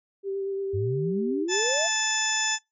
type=tone with vibrato; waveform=sine; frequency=391.6 Hz; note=G4; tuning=2 cents flat; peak=-27 dBFS; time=0.23-1.47 s; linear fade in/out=50 ms; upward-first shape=sine; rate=8.6 Hz; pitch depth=16 cents each way
type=exponential sweep; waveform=sine; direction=up; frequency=92.5 to 700 Hz; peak=-26 dBFS; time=0.73-1.88 s; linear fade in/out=20 ms
type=harmonic tone; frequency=873 Hz; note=A5; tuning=14 cents flat; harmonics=1 / 2 / 3 / 4 / 6 / 7 / 8; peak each=-33 / -29 / -33 / -31 / -31 / -35 / -29 dBFS; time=1.48-2.59 s; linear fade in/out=50 ms
effects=noise-tail reverb RT60 0.2 s tail -23 dB re dry